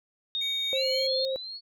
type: tone with pitch glide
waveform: sine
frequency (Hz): 3700 to 4250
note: A#7 to C8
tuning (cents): -14 to +26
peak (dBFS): -27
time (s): 0.35-1.25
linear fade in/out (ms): 0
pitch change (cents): +240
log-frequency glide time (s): 0.74-0.84
type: tone with tremolo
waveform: square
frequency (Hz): 2262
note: C#7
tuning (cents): +34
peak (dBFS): -37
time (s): 0.41-1.07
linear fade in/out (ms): 5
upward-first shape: triangle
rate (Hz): 4.1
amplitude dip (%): 40
type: tone with vibrato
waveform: sine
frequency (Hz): 528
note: C5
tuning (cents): +16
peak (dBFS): -27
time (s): 0.73-1.36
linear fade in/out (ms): 0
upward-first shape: sine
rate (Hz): 4.1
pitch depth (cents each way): 13
type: linear sweep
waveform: sine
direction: up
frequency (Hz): 2600 to 4435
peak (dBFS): -36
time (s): 0.73-1.61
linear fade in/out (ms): 50
effects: none